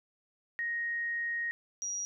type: tone pair in turn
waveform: sine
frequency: 1872 / 5751 Hz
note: A#6 / F8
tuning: +7 / +50 cents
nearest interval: octave + perfect fifth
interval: 1943 cents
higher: second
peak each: -31 / -33 dBFS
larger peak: first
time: 0.59-1.51 / 1.82-2.05 s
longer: first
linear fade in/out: 0 ms
effects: none